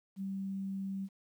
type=tone; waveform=sine; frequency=194.1 Hz; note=G3; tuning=17 cents flat; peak=-35 dBFS; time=0.16-1.09 s; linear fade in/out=50 ms; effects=11-bit